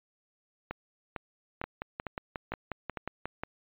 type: two click trains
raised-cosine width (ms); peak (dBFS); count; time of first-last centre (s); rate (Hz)
0.5; -19 / -20; 11 / 6; 1.64-3.435 / 0.71-2.972; 5.57 / 2.21
effects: resampled to 8000 Hz